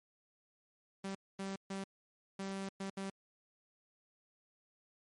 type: tone bursts at uneven times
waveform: sawtooth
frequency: 194.3 Hz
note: G3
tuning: 15 cents flat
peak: -35 dBFS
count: 6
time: 1.04-1.15 / 1.39-1.56 / 1.7-1.84 / 2.39-2.69 / 2.8-2.9 / 2.97-3.1 s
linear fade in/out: 5 ms
effects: MP3 48 kbps